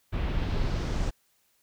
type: noise with low-pass filter sweep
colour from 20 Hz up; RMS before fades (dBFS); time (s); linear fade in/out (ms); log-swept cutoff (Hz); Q
brown; -28; 0.12-1.11; 20; 2800 to 7000; 1.5
effects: white hiss -69 dBFS RMS until 1.62 s